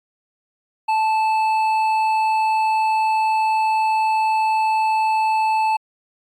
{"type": "tone with hard clipping", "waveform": "sine", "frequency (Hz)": 876, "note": "A5", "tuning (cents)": -8, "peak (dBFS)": -17, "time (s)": [0.88, 5.77], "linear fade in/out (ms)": 10, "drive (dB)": 7, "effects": ["MP3 96 kbps"]}